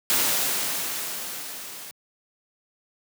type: noise with level ramp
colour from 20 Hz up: white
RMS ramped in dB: -21 to -40 dBFS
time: 0.1-1.91 s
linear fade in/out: 0 ms
effects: high-pass 150 Hz 12 dB/octave